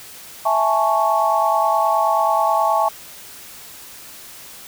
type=chord; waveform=sine; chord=A major seventh; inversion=second; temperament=equal; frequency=659.3 / 830.6 / 880 / 1108.7 Hz; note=E5 / G#5 / A5 / C#6; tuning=0 / 0 / 0 / 0 cents; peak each=-20 dBFS; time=0.45-2.89 s; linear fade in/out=10 ms; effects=white hiss -39 dBFS RMS until 4.67 s